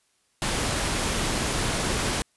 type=noise; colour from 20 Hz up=pink; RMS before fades=-26 dBFS; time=0.42-2.22 s; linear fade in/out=0 ms; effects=white hiss -68 dBFS RMS until 2.36 s + resampled to 24000 Hz